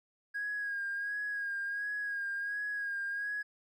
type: tone with vibrato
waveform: triangle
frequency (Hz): 1639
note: G#6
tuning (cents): -23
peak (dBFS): -30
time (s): 0.34-3.43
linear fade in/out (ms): 20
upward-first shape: sine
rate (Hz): 1.4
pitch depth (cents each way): 37
effects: tanh soft clip ceiling -31 dBFS